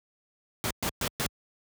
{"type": "noise bursts", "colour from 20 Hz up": "pink", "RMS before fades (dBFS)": -29, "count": 4, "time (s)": [0.64, 1.264], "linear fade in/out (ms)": 0, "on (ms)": 66, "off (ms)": 120, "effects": ["high-pass 60 Hz 12 dB/octave"]}